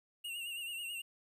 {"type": "tone with vibrato", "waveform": "square", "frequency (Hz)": 2794, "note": "F7", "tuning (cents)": 0, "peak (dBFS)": -40, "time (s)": [0.24, 1.02], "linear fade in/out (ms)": 10, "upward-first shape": "sine", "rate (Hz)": 9.2, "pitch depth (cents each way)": 60, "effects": ["12-bit"]}